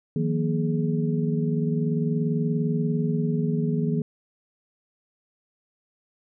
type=tone cluster; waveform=sine; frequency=158.8 / 179.2 / 236.1 / 419.8 Hz; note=D#3 / F3 / A#3 / G#4; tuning=+36 / +45 / +22 / +19 cents; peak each=-24 / -30 / -27 / -31 dBFS; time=0.16-4.02 s; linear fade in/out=2 ms; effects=none